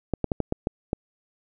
clicks, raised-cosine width 2 ms, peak -10 dBFS, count 7, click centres 0.137 / 0.243 / 0.318 / 0.403 / 0.524 / 0.671 / 0.931 s, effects none

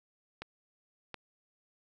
clicks, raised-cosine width 0.3 ms, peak -24 dBFS, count 2, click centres 0.42 / 1.143 s, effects none

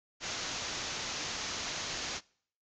white low-pass noise, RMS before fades -38 dBFS, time 0.2-2.21 s, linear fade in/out 50 ms, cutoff 6900 Hz, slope 96 dB/octave, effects noise-tail reverb RT60 0.6 s tail -25 dB re dry

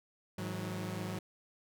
sawtooth tone cluster, 105.1 / 160.4 / 184 Hz, G#2 / E3 / F#3, +21 / -47 / -9 cents, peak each -37 / -40 / -36 dBFS, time 0.38-1.19 s, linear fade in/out 5 ms, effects none

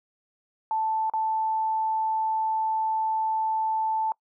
sine tone with dropouts, 880 Hz, A5, in tune, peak -23 dBFS, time 0.71-4.12 s, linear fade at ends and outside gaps 1 ms, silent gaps 1.098-1.136 s, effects noise-tail reverb RT60 0.1 s tail -24 dB re dry

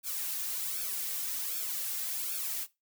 blue noise with flanger, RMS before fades -35 dBFS, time 0.03-2.67 s, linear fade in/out 50 ms, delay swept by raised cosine 1 to 3.1 ms, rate 1.3 Hz, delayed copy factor -0.95, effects noise-tail reverb RT60 0.2 s tail -17 dB re dry

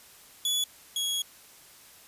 sawtooth tone pair in turn, 3413 / 3329 Hz, G#7 / G#7, +47 / +3 cents, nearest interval unison, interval 44 cents, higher first, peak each -22 / -24 dBFS, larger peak first, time 0.45-0.64 / 0.96-1.22 s, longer second, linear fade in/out 2 ms, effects white hiss -53 dBFS RMS until 2.07 s + resampled to 32000 Hz

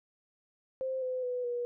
sine tone with pitch steps, 523.3 / 509.6 / 496.2 / 483.2 Hz, C5 / C5 / B4 / B4, 0 / -46 / +8 / -38 cents, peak -31 dBFS, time 0.81-1.65 s, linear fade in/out 0 ms, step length 210 ms, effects none

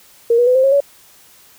sine tone with pitch steps, 466.2 / 484.3 / 503.1 / 522.7 / 543 / 564.1 Hz, A#4 / B4 / B4 / C5 / C#5 / C#5, 0 / -34 / +32 / -2 / -36 / +30 cents, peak -9 dBFS, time 0.3-0.804 s, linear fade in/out 5 ms, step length 84 ms, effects white hiss -47 dBFS RMS until 1.58 s

